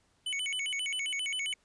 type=tone with vibrato; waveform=square; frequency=2583 Hz; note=E7; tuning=36 cents flat; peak=-32 dBFS; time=0.26-1.54 s; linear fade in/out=5 ms; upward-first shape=square; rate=7.5 Hz; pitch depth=260 cents each way; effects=pink hiss -70 dBFS RMS until 1.64 s + resampled to 22050 Hz